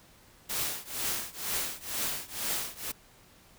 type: noise with tremolo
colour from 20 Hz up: white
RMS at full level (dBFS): -30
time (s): 0.49-2.92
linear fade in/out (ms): 10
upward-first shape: triangle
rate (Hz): 2.1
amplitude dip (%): 95
effects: pink hiss -58 dBFS RMS until 3.58 s